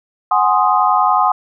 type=chord; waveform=sine; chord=Ab dominant seventh; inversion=third; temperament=equal; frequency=740 / 830.6 / 1046.5 / 1244.5 Hz; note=Gb5 / Ab5 / C6 / Eb6; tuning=0 / 0 / 0 / 0 cents; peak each=-16 dBFS; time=0.31-1.32 s; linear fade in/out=5 ms; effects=none